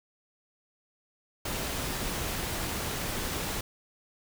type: noise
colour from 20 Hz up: pink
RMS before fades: -33 dBFS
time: 1.45-3.61 s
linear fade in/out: 5 ms
effects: none